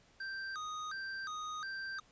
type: tone with vibrato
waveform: square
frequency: 1396.9 Hz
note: F6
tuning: in tune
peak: -40 dBFS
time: 0.2-2 s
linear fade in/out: 5 ms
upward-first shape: square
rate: 1.4 Hz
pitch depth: 200 cents each way
effects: pink hiss -66 dBFS RMS until 2.11 s + resampled to 16000 Hz